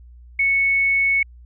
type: tone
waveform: sine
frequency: 2210 Hz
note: C#7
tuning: 6 cents flat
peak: -15 dBFS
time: 0.39-1.23 s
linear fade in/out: 5 ms
effects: added 60 Hz sine -41 dBFS peak until 1.45 s